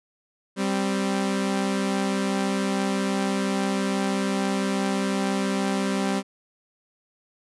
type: tone pair together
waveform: sawtooth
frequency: 195.59 / 261.6 Hz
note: G3 / C4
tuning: -4 / 0 cents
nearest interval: perfect fourth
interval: 504 cents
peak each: -20 / -24 dBFS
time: 0.56-6.23 s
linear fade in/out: 50 ms
effects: resampled to 24000 Hz